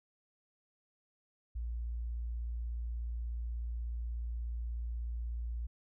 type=tone; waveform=sine; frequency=58.27 Hz; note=A#1; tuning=in tune; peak=-35 dBFS; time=1.55-5.67 s; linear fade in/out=10 ms; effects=none